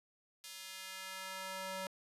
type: tone with high-pass filter sweep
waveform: square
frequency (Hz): 189.5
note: F#3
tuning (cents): +42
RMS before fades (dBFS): -45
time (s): 0.44-1.87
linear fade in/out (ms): 0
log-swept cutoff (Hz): 3600 to 520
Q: 0.79
effects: resampled to 32000 Hz